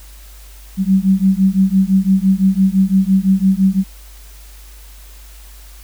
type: beating tone pair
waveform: sine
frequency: 188.6 / 194.5 Hz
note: F#3 / G3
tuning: +33 / -13 cents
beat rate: 5.9 Hz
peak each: -13 dBFS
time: 0.77-3.84 s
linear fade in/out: 50 ms
effects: added 50 Hz sine -36 dBFS peak until 5.83 s + white hiss -44 dBFS RMS until 5.83 s